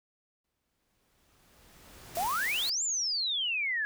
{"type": "noise with exponential growth", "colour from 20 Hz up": "pink", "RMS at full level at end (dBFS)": -45, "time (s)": [0.44, 2.28], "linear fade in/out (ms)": 5, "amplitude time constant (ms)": 400}
{"type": "noise", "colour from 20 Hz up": "white", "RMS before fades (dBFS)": -39, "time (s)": [2.15, 2.7], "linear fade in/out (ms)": 5}
{"type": "exponential two-way sweep", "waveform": "sine", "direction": "up then down", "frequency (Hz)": [652, 7459, 1658], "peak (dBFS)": -28, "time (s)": [2.17, 3.85], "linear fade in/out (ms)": 0, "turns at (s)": 2.83}
{"effects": []}